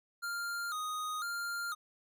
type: tone with vibrato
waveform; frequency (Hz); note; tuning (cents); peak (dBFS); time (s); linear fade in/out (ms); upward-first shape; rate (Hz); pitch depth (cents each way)
square; 1318.5; E6; 0; -36; 0.22-1.75; 20; square; 1; 100
effects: none